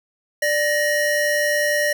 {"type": "tone pair together", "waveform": "square", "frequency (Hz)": [590, 1880.7], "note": ["D5", "A#6"], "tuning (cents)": [8, 15], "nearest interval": "octave + minor sixth", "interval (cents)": 2007, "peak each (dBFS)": -21, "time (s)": [0.42, 1.93], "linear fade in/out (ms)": 5, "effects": []}